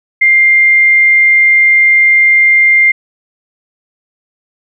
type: tone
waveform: sine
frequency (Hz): 2100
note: C7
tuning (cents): +6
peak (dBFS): -4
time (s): 0.21-2.92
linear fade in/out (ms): 10
effects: none